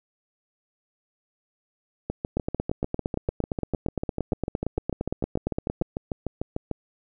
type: two click trains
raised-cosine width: 2 ms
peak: -14 / -12 dBFS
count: 32 / 31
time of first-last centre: 2.1-6.713 / 2.37-5.814 s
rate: 6.72 / 8.71 Hz
effects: none